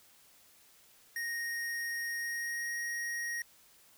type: tone with pitch glide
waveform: square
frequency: 1864.7 to 1879.8 Hz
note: A#6 to A#6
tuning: 0 to +14 cents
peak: -35 dBFS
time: 1.16-3.42 s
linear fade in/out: 2 ms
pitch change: +14 cents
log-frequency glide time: 2.08-2.77 s
effects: white hiss -62 dBFS RMS until 3.97 s